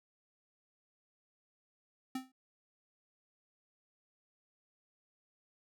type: tone with exponential decay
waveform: square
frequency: 260 Hz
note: C4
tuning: 11 cents flat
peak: -34 dBFS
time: 2.15-2.32 s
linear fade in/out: 5 ms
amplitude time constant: 35 ms
effects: none